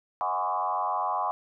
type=tone with frequency modulation; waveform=sine; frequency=920 Hz; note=A#5; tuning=23 cents flat; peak=-25 dBFS; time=0.21-1.31 s; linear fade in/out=0 ms; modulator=92.5 Hz; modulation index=2.6; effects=none